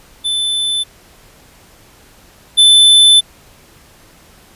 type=tone pair in turn; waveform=square; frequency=3520 / 3520 Hz; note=A7 / A7; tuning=0 / 0 cents; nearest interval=unison; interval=0 cents; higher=neither; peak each=-15 / -5 dBFS; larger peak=second; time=0.24-0.84 / 2.57-3.21 s; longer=second; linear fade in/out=20 ms; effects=pink hiss -45 dBFS RMS until 4.55 s + resampled to 32000 Hz